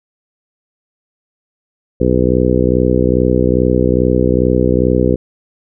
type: harmonic tone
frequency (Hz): 62.4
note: B1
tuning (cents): +19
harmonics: 1 / 2 / 3 / 4 / 5 / 6 / 7 / 8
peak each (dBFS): -18 / -18 / -18 / -18 / -18 / -18 / -18 / -18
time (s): 2-5.16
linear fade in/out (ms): 10
effects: none